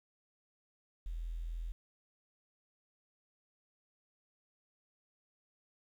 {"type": "tone with quantisation", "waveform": "sine", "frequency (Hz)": 41.65, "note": "E1", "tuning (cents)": 19, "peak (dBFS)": -37, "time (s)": [1.06, 1.72], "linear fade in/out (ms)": 0, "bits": 11, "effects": []}